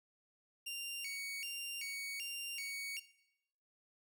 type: tone with vibrato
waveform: sawtooth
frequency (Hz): 2495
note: D#7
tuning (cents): +4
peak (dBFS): -37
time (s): 0.66-3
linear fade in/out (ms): 10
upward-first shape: square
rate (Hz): 1.3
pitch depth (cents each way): 190
effects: noise-tail reverb RT60 0.8 s tail -17 dB re dry